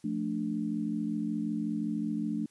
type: chord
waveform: sine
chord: D minor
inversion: first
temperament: equal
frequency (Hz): 174.61 / 220 / 293.7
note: F3 / A3 / D4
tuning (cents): 0 / 0 / 0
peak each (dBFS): -37 / -32 / -34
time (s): 0.04-2.46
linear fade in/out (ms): 5
effects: white hiss -66 dBFS RMS until 2.5 s + resampled to 24000 Hz